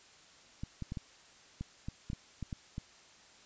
clicks, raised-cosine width 5 ms, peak -26 dBFS, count 11, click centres 0.635 / 0.823 / 0.921 / 0.972 / 1.61 / 1.885 / 2.101 / 2.132 / 2.427 / 2.528 / 2.781 s, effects white hiss -59 dBFS RMS until 3.45 s + resampled to 16000 Hz

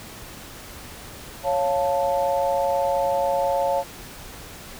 sine chord, Db augmented, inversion none, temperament equal, 554.4 / 698.5 / 880 Hz, Db5 / F5 / A5, 0 / 0 / 0 cents, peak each -22 / -25 / -25 dBFS, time 1.43-3.84 s, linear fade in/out 50 ms, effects pink hiss -40 dBFS RMS until 4.79 s

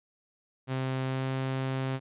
sawtooth tone with pitch glide, 131.3 to 132.37 Hz, C3 to C3, +6 to +20 cents, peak -25 dBFS, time 0.67-2 s, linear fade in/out 50 ms, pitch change +14 cents, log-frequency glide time 1.04-1.29 s, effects resampled to 8000 Hz

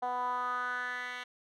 10% pulse tone with band-pass filter sweep, 248 Hz, B3, 7 cents sharp, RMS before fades -35 dBFS, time 0.02-1.24 s, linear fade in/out 10 ms, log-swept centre 790 to 2400 Hz, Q 4.4, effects none

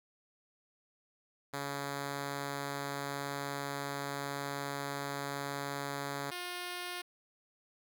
5% pulse tone pair in turn, 140.9 / 356.1 Hz, C#3 / F4, +29 / +34 cents, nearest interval octave + major third, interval 1605 cents, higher second, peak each -25 / -27 dBFS, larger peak first, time 1.53-6.31 / 6.31-7.02 s, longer first, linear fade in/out 10 ms, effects none

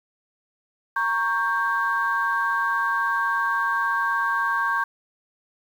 sine chord, G diminished, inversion first, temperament equal with one note detuned, 932.3 / 1108.7 / 1580.7 Hz, Bb5 / Db6 / G6, 0 / 0 / +14 cents, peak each -27 / -24 / -23 dBFS, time 0.96-4.84 s, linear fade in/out 5 ms, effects tanh soft clip ceiling -12 dBFS + 8-bit

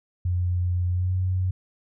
sine tone with pitch glide, 89.2 to 92.35 Hz, F2 to F#2, +37 to -3 cents, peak -21 dBFS, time 0.25-1.51 s, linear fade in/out 5 ms, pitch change +60 cents, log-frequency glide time 0.92-1.13 s, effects none

